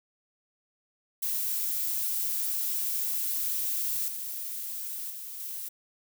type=noise with level steps; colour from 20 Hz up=violet; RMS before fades=-30 / -36 / -40 / -37 dBFS; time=1.22-5.69 s; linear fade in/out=10 ms; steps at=4.08 / 5.1 / 5.4 s; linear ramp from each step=2 ms; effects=none